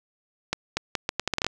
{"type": "accelerating click train", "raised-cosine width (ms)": 0.2, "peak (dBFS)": -7, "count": 11, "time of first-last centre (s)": [0.53, 1.466], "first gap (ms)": 240, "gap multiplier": 0.76, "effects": []}